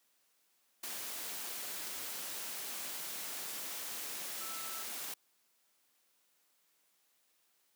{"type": "tone in noise", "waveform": "sine", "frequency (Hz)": 1318.5, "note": "E6", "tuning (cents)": 0, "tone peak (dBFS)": -48, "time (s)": [4.41, 4.83], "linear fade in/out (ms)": 5, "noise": "white", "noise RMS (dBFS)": -42, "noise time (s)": [0.83, 5.14], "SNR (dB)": -9, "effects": ["white hiss -74 dBFS RMS until 7.75 s", "high-pass 200 Hz 12 dB/octave"]}